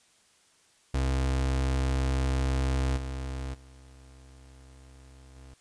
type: tone with level steps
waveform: 35% pulse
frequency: 66 Hz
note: C2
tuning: 16 cents sharp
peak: -23 / -31 / -48 / -45 dBFS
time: 0.94-5.54 s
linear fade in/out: 5 ms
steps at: 2.96 / 3.53 / 5.35 s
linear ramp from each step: 20 ms
effects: white hiss -63 dBFS RMS until 5.6 s + resampled to 22050 Hz